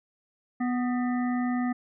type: harmonic tone with a mistuned harmonic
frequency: 246.9 Hz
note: B3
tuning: in tune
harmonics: 1 / 3 / 5 / 7 / 8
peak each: -25 / -35 / -39 / -42 / -43 dBFS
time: 0.6-1.73 s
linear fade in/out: 10 ms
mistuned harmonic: 7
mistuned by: +70 cents
effects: none